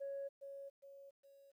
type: tone with echo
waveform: sine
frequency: 554.4 Hz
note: C#5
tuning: in tune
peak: -40 dBFS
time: 0-0.29 s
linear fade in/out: 20 ms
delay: 410 ms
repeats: 3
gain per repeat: -7 dB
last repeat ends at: 1.52 s
effects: tanh soft clip ceiling -38 dBFS + 13-bit